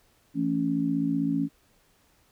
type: harmonic tone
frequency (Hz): 55.7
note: A1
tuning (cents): +22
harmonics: 3 / 4 / 5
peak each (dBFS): -30 / -31 / -25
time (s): 0.34-1.49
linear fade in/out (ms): 50
effects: pink hiss -64 dBFS RMS until 2.31 s